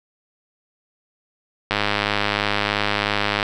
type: click train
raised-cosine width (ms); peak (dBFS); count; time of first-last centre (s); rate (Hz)
0.3; -3; 178; 1.71-3.428; 103
effects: none